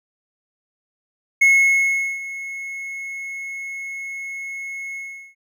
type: tone with ADSR envelope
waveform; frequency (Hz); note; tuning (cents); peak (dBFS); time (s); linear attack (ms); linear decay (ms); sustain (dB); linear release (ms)
triangle; 2179; C#7; -30; -8; 1.41-5.35; 10; 770; -18; 390
effects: none